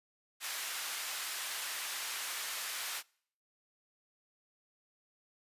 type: high-pass noise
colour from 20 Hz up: pink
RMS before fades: -39 dBFS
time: 0.4-3.03 s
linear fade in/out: 50 ms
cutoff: 1400 Hz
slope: 12 dB/octave
effects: noise-tail reverb RT60 0.6 s tail -26 dB re dry + resampled to 32000 Hz